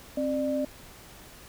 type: tone pair together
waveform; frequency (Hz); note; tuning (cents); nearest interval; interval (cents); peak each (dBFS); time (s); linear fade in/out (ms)
sine; 265.5 / 596; C4 / D5; +25 / +25; octave + major second; 1400; -28; 0.17-0.65; 5
effects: pink hiss -49 dBFS RMS until 1.48 s